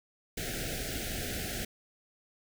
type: band-stop noise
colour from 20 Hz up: pink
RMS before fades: -36 dBFS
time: 0.37-1.65 s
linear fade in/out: 5 ms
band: 770 to 1400 Hz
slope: 96 dB/octave
effects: none